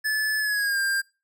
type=tone with pitch glide; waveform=square; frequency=1731 to 1596.5 Hz; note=A6 to G6; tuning=-29 to +31 cents; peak=-23 dBFS; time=0.04-1.02 s; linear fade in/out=20 ms; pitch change=-140 cents; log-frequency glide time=0.39-0.79 s; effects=noise-tail reverb RT60 0.3 s tail -24 dB re dry